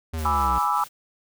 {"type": "linear sweep", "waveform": "square", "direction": "down", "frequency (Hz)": [82.41, 59.7], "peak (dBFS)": -27, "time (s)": [0.13, 0.59], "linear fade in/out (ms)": 10}
{"type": "noise with tremolo", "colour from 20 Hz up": "white", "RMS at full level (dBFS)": -41, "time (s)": [0.17, 0.89], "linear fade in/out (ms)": 20, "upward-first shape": "sine", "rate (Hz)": 5.1, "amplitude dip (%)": 45}
{"type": "chord", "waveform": "sine", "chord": "E dominant seventh", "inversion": "first", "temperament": "equal", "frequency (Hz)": [830.6, 987.8, 1174.7, 1318.5], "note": ["G#5", "B5", "D6", "E6"], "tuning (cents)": [0, 0, 0, 0], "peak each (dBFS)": [-26, -25, -26, -25], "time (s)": [0.25, 0.84], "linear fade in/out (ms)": 2}
{"effects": []}